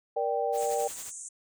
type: chord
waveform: sine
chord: G minor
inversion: first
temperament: just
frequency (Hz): 470.4 / 588 / 784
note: Bb4 / D5 / G5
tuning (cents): +16 / +2 / 0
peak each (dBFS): -30 / -31 / -30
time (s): 0.16-0.88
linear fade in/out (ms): 10
type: noise with tremolo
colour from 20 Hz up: white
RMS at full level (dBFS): -41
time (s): 0.52-1.12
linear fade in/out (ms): 50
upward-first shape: triangle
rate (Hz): 11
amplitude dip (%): 70
type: band-pass noise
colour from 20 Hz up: pink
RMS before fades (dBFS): -42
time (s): 0.57-1.29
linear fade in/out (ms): 10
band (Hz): 6400 to 9200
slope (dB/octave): 96
effects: none